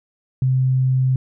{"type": "tone", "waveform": "sine", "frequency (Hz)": 130, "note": "C3", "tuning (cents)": -11, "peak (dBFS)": -14, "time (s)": [0.42, 1.16], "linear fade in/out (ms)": 2, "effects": []}